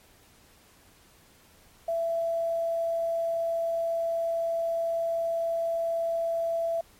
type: tone with quantisation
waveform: sine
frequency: 667 Hz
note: E5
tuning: 20 cents sharp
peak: -25 dBFS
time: 1.88-6.81 s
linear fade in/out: 5 ms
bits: 9
effects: pink hiss -58 dBFS RMS until 6.99 s + MP3 64 kbps